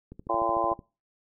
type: click train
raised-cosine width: 3 ms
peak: -29 dBFS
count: 10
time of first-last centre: 0.12-0.792 s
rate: 13.4 Hz
type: harmonic tone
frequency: 114.1 Hz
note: A#2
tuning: 37 cents flat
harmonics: 3 / 4 / 5 / 6 / 7 / 8 / 9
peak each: -33 / -37 / -31 / -31 / -31 / -37 / -28 dBFS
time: 0.29-0.74 s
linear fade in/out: 10 ms
effects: noise-tail reverb RT60 0.3 s tail -22 dB re dry